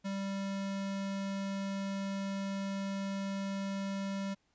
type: tone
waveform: square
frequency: 196 Hz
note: G3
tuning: in tune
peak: -35 dBFS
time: 0.04-4.35 s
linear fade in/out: 20 ms
effects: pink hiss -75 dBFS RMS until 4.54 s + resampled to 16000 Hz